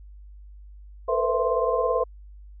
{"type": "tone cluster", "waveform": "sine", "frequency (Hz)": [453, 493.9, 512, 663, 1048], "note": ["A#4", "B4", "C5", "E5", "C6"], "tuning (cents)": [-50, 0, -38, 10, 2], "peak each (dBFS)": -27, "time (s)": [1.08, 2.04], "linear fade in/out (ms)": 10, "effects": ["added 50 Hz sine -42 dBFS peak until 2.6 s"]}